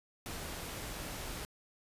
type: noise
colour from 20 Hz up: pink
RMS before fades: -42 dBFS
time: 0.26-1.45 s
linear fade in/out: 0 ms
effects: resampled to 32000 Hz

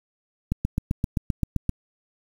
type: click train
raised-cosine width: 5 ms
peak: -10 dBFS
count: 10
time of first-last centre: 0.52-1.693 s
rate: 7.67 Hz
effects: 7-bit

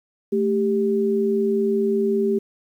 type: tone pair together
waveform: sine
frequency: 219.7 / 394.5 Hz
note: A3 / G4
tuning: -2 / +11 cents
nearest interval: minor seventh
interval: 1013 cents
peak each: -22 / -19 dBFS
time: 0.32-2.39 s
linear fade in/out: 10 ms
effects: 9-bit

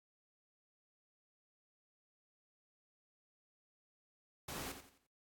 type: noise with echo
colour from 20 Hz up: pink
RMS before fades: -44 dBFS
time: 4.48-4.72 s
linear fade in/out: 5 ms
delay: 87 ms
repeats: 4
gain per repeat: -9 dB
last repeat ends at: 5.068 s
effects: high-pass 60 Hz 12 dB/octave + AAC 64 kbps

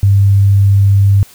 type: tone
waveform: sine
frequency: 99.2 Hz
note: G2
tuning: 21 cents sharp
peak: -5 dBFS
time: 0.03-1.23 s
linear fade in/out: 0 ms
effects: white hiss -41 dBFS RMS until 1.34 s

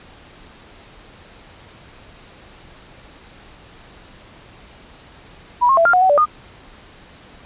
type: tone with pitch steps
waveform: sine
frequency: 974 / 1075 / 667 / 1395 / 730 / 753 / 581 / 1224 Hz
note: B5 / C6 / E5 / F6 / F#5 / F#5 / D5 / D#6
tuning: -24 / +47 / +20 / -2 / -24 / +30 / -19 / -29 cents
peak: -10 dBFS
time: 5.61-6.258 s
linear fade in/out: 20 ms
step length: 81 ms
effects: pink hiss -44 dBFS RMS until 7.45 s + resampled to 8000 Hz

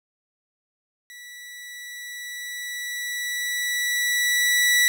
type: tone with level ramp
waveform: sawtooth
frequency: 1953 Hz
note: B6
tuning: 20 cents flat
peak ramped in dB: -37 to -12 dBFS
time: 1.1-4.88 s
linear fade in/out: 0 ms
effects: none

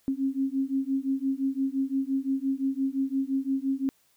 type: beating tone pair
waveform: sine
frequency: 266.7 / 272.5 Hz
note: C4 / C#4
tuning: +33 / -29 cents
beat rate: 5.8 Hz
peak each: -28 dBFS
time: 0.08-3.89 s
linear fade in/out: 0 ms
effects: white hiss -66 dBFS RMS until 4.16 s

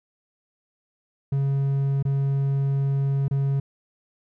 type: tone with dropouts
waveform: triangle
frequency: 138 Hz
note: C#3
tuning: 7 cents flat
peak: -18 dBFS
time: 1.32-3.6 s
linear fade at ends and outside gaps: 5 ms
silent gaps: 2.027-2.051 / 3.282-3.31 s
effects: none

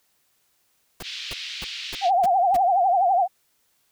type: noise bursts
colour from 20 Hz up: pink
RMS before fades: -34 dBFS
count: 6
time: 1-2.568 s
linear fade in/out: 5 ms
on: 28 ms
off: 280 ms
type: band-pass noise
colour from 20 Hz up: pink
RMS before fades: -34 dBFS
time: 1.02-2.11 s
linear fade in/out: 50 ms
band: 2600 to 4400 Hz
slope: 24 dB/octave
type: tone with vibrato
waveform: sine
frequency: 740 Hz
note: F#5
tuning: in tune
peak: -16 dBFS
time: 2.01-3.28 s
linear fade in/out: 50 ms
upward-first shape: triangle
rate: 12 Hz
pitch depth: 160 cents each way
effects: white hiss -67 dBFS RMS until 3.91 s

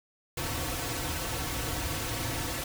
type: noise with comb filter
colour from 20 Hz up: pink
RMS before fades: -33 dBFS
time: 0.37-2.64 s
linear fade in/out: 5 ms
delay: 4.9 ms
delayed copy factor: -0.85
effects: none

